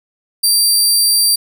20% pulse tone, 4699 Hz, D8, in tune, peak -4 dBFS, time 0.43-1.36 s, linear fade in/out 10 ms, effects none

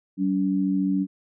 sine tone pair together, 190.56 / 284.7 Hz, G3 / C#4, -49 / +46 cents, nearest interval perfect fifth, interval 695 cents, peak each -23 / -23 dBFS, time 0.17-1.07 s, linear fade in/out 50 ms, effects none

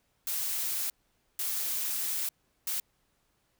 blue noise bursts at uneven times, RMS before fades -32 dBFS, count 3, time 0.27-0.9 / 1.39-2.29 / 2.67-2.8 s, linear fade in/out 2 ms, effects pink hiss -73 dBFS RMS until 3.59 s

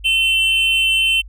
triangle tone pair together, 2699 / 3079 Hz, E7 / G7, +40 / -32 cents, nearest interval major second, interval 228 cents, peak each -14 / -15 dBFS, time 0.04-1.22 s, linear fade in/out 20 ms, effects added 50 Hz sine -34 dBFS peak until 1.28 s

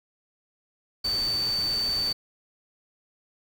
sine tone in noise, 4559 Hz, C#8, 48 cents sharp, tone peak -24 dBFS, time 1.04-2.13 s, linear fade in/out 10 ms, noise pink, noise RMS -38 dBFS, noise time 1.04-2.13 s, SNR +11 dB, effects none

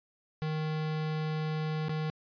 square tone with dropouts, 155.56 Hz, D#3, in tune, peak -31 dBFS, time 0.42-2.1 s, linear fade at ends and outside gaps 0 ms, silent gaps 1.884-1.894 s, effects resampled to 11025 Hz

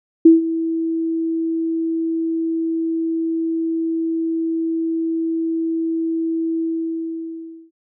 sine tone with ADSR envelope, 327.3 Hz, E4, 12 cents flat, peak -3 dBFS, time 0.25-7.71 s, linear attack 8 ms, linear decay 150 ms, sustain -15 dB, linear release 1100 ms, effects none

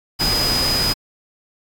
sine tone in noise, 4978 Hz, D#8, in tune, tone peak -18 dBFS, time 0.19-0.94 s, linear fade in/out 20 ms, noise pink, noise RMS -22 dBFS, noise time 0.19-0.94 s, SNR +1 dB, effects AAC 64 kbps

